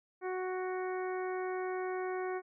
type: harmonic tone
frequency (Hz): 370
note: F#4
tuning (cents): 0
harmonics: 1 / 2 / 3 / 4 / 5 / 6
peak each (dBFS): -35 / -41 / -45 / -47 / -49 / -51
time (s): 0.21-2.42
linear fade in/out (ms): 50
effects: none